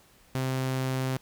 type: tone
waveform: sawtooth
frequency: 130.81 Hz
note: C3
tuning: in tune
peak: -23 dBFS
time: 0.35-1.17 s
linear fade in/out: 0 ms
effects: pink hiss -59 dBFS RMS until 1.21 s